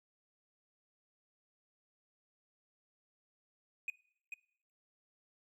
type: tone with echo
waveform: triangle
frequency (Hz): 2489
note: D#7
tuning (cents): 0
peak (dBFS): -32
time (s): 3.88-3.9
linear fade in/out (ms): 2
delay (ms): 440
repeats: 1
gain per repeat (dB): -7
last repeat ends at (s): 4.34
effects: noise-tail reverb RT60 0.7 s tail -24 dB re dry + tanh soft clip ceiling -29 dBFS